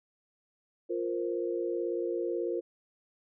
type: chord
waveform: sine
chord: F suspended fourth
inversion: none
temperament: just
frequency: 349.2 / 465.6 / 523.8 Hz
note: F4 / Bb4 / C5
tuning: 0 / -2 / +2 cents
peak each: -32 / -34 / -37 dBFS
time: 0.89-2.61 s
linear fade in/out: 20 ms
effects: none